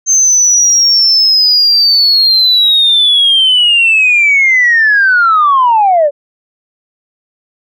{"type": "linear sweep", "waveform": "sine", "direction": "down", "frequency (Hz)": [6320, 554.4], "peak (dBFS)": -4, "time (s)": [0.06, 6.11], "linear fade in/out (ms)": 50, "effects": ["tanh soft clip ceiling -1 dBFS"]}